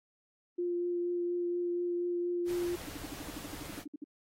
sine tone with vibrato, 350.3 Hz, F4, 5 cents sharp, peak -30 dBFS, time 0.58-2.76 s, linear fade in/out 10 ms, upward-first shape triangle, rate 4.2 Hz, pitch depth 12 cents each way
pink noise, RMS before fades -46 dBFS, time 2.45-3.85 s, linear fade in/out 50 ms
sine tone bursts, 293.7 Hz, D4, in tune, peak -38 dBFS, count 15, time 2.87-4.042 s, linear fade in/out 5 ms, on 24 ms, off 58 ms
effects AAC 48 kbps

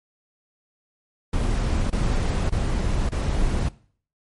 brown noise bursts, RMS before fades -22 dBFS, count 4, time 1.33-3.688 s, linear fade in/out 5 ms, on 570 ms, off 26 ms, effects noise-tail reverb RT60 0.5 s tail -20 dB re dry + MP3 48 kbps

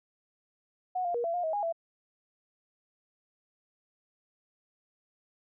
sine tone with pitch steps, 734 / 699 / 475.9 / 674 / 709 / 638 / 821 / 667 Hz, F#5 / F5 / A#4 / E5 / F5 / D#5 / G#5 / E5, -14 / +1 / +36 / +38 / +26 / +43 / -20 / +20 cents, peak -28 dBFS, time 0.95-1.726 s, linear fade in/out 10 ms, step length 97 ms, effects none

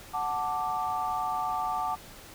sine chord, D major, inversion first, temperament equal, 740 / 880 / 1174.7 Hz, F#5 / A5 / D6, 0 / 0 / 0 cents, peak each -32 dBFS, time 0.13-1.96 s, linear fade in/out 20 ms, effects pink hiss -48 dBFS RMS until 2.34 s

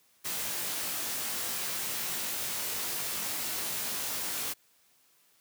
white noise with comb filter, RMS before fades -34 dBFS, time 0.24-4.54 s, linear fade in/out 20 ms, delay 19 ms, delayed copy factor -0.8, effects white hiss -66 dBFS RMS until 5.4 s + high-pass 100 Hz 12 dB/octave

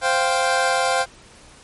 25% pulse chord, C suspended fourth, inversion none, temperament equal, 523.3 / 698.5 / 784 Hz, C5 / F5 / G5, 0 / 0 / 0 cents, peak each -18 dBFS, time 0.01-1.06 s, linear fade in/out 50 ms, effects pink hiss -47 dBFS RMS until 1.63 s + MP3 48 kbps

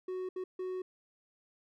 triangle tone bursts at uneven times, 370 Hz, F#4, in tune, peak -33 dBFS, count 3, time 0.08-0.29 / 0.36-0.44 / 0.59-0.82 s, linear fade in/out 5 ms, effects none

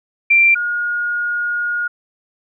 sine tone pair in turn, 2361 / 1434 Hz, D7 / F6, +9 / +45 cents, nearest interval major sixth, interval 864 cents, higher first, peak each -8 / -17 dBFS, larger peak first, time 0.3-0.55 / 0.55-1.88 s, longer second, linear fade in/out 10 ms, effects none

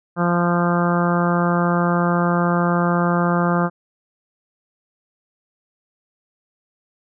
harmonic tone, 173.7 Hz, F3, 9 cents flat, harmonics 1 / 2 / 3 / 4 / 5 / 6 / 7 / 8 / 9, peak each -18 / -25 / -25 / -26 / -28 / -28 / -25 / -29 / -31 dBFS, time 0.16-3.7 s, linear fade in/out 50 ms, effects none

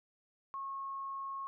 sine tone, 1090 Hz, C#6, 29 cents flat, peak -38 dBFS, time 0.54-1.47 s, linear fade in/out 0 ms, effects none

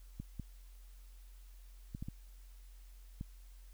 clicks, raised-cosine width 5 ms, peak -29 dBFS, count 6, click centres 0.2 / 0.397 / 1.949 / 2.025 / 2.085 / 3.211 s, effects added 44 Hz sine -52 dBFS peak until 3.73 s + white hiss -68 dBFS RMS until 3.73 s

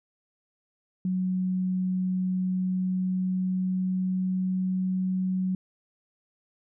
sine tone with pitch glide, 184.8 to 186.09 Hz, F#3 to F#3, -2 to +10 cents, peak -24 dBFS, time 1.05-5.55 s, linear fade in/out 2 ms, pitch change +12 cents, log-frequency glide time 2.48-5.04 s, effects none

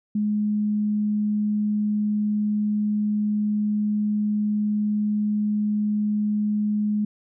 sine tone, 209.8 Hz, G#3, 18 cents sharp, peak -20 dBFS, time 0.15-7.05 s, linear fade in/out 5 ms, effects none

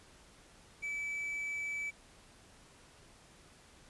triangle tone with quantisation, 2303 Hz, D7, 34 cents flat, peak -34 dBFS, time 0.82-1.91 s, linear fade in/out 20 ms, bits 10, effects pink hiss -60 dBFS RMS until 3.89 s + resampled to 24000 Hz

